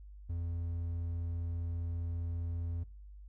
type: tone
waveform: triangle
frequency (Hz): 85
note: F2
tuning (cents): -46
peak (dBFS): -32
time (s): 0.29-2.84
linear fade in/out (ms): 10
effects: noise-tail reverb RT60 0.6 s tail -25 dB re dry + added 50 Hz sine -48 dBFS peak until 3.28 s